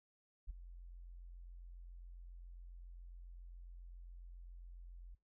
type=tone with ADSR envelope; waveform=sine; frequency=43.66 Hz; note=F1; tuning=in tune; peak=-38 dBFS; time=0.47-5.15 s; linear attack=29 ms; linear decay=14 ms; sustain=-12 dB; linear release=8 ms; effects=noise-tail reverb RT60 0.2 s tail -22 dB re dry